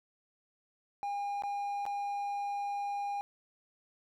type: tone with dropouts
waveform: triangle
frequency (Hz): 809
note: G#5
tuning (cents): -46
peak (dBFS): -31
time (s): 1.03-3.21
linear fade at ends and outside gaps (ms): 0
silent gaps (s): 1.422-1.436 / 1.854-1.864
effects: none